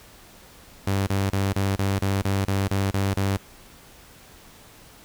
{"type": "tone bursts", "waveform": "sawtooth", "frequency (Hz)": 98, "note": "G2", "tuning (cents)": 0, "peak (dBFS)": -17, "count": 11, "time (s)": [0.87, 3.37], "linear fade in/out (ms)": 5, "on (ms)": 200, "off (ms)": 30, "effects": ["pink hiss -49 dBFS RMS until 5.04 s"]}